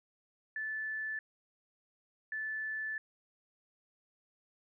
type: tone bursts at uneven times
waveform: sine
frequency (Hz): 1747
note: A6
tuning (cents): -13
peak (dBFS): -35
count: 2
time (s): 0.56-1.19 / 2.32-2.98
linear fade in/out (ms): 2
effects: none